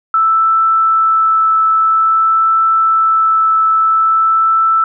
sine tone with vibrato, 1318.5 Hz, E6, in tune, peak -8 dBFS, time 0.14-4.84 s, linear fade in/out 2 ms, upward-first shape triangle, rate 0.5 Hz, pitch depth 8 cents each way, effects none

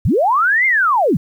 sine linear two-way sweep, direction up then down, 59.1 to 2146 to 117.5 Hz, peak -11 dBFS, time 0.05-1.17 s, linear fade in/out 5 ms, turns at 0.66 s, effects 8-bit

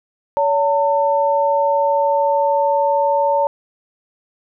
sine tone pair together, 567 / 900.1 Hz, C#5 / A5, +39 / +39 cents, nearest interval minor sixth, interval 800 cents, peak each -16 dBFS, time 0.37-3.47 s, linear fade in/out 0 ms, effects none

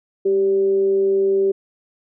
sine tone with frequency modulation, 389.8 Hz, G4, 10 cents flat, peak -14 dBFS, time 0.25-1.52 s, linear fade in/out 10 ms, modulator 189 Hz, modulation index 0.2, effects none

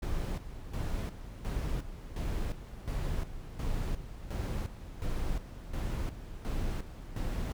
brown noise with tremolo, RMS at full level -33 dBFS, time 0.02-7.53 s, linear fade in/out 10 ms, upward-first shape square, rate 1.4 Hz, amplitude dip 70%, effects none

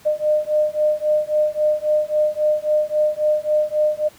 sine beating tone pair, 605 / 608.7 Hz, D#5 / D#5, -49 / -38 cents, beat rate 3.7 Hz, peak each -19 dBFS, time 0.05-4.09 s, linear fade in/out 20 ms, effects pink hiss -48 dBFS RMS until 4.18 s + high-pass 80 Hz 12 dB/octave

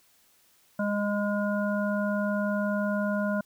harmonic tone with a mistuned harmonic, 204.8 Hz, G#3, 24 cents flat, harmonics 1 / 3 / 5 / 7, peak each -27 / -30 / -38 / -34 dBFS, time 0.79-3.41 s, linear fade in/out 5 ms, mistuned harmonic 3, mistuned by +15 cents, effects white hiss -63 dBFS RMS until 3.45 s

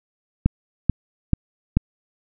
click train, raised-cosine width 5 ms, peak -3 dBFS, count 4, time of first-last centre 0.46-1.77 s, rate 2.29 Hz, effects none

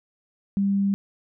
sine tone, 198.2 Hz, G3, 19 cents sharp, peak -19 dBFS, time 0.57-0.94 s, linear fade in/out 0 ms, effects none

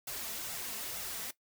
white noise with flanger, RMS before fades -40 dBFS, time 0.07-1.31 s, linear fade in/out 5 ms, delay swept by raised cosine 1.4 to 4.6 ms, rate 2.2 Hz, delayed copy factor +0.55, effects noise-tail reverb RT60 0.1 s tail -17 dB re dry

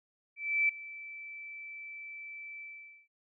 sine tone with ADSR envelope, 2322 Hz, D7, 20 cents flat, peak -23 dBFS, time 0.36-3.08 s, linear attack 330 ms, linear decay 5 ms, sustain -19 dB, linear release 470 ms, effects none

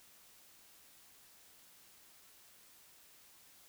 silence, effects white hiss -62 dBFS RMS until 3.68 s

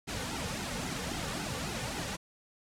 pink noise with flanger, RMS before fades -36 dBFS, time 0.07-2.17 s, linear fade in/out 20 ms, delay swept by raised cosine 1.7 to 3.1 ms, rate 3.7 Hz, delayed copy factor -0.75, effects low-pass 9000 Hz 12 dB/octave

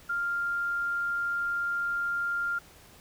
sine tone, 1396.9 Hz, F6, in tune, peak -27 dBFS, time 0.09-2.59 s, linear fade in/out 10 ms, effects pink hiss -54 dBFS RMS until 3 s

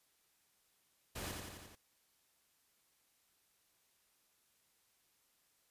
pink noise with echo, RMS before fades -44 dBFS, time 1.15-1.32 s, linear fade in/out 10 ms, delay 87 ms, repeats 5, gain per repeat -3 dB, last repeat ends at 1.755 s, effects white hiss -75 dBFS RMS until 5.7 s + resampled to 32000 Hz

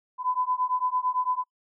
sine beating tone pair, 1002 / 1010.9 Hz, B5 / B5, +25 / +40 cents, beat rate 8.9 Hz, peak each -27 dBFS, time 0.18-1.44 s, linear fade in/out 50 ms, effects noise-tail reverb RT60 0.1 s tail -26 dB re dry

